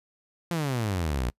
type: exponential sweep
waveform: sawtooth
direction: down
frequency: 176.8 to 56.5 Hz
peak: -22 dBFS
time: 0.51-1.3 s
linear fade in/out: 0 ms
effects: noise-tail reverb RT60 0.1 s tail -25 dB re dry + resampled to 32000 Hz